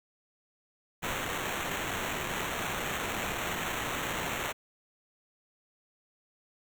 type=noise with sample-and-hold; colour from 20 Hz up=blue; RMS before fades=-34 dBFS; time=1.02-4.53 s; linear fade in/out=20 ms; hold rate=4900 Hz; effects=none